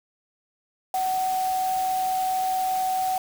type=tone in noise; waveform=sine; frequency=750 Hz; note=F#5; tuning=23 cents sharp; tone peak=-22 dBFS; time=0.94-3.18 s; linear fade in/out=2 ms; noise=white; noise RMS=-37 dBFS; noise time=0.94-3.18 s; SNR=+12 dB; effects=none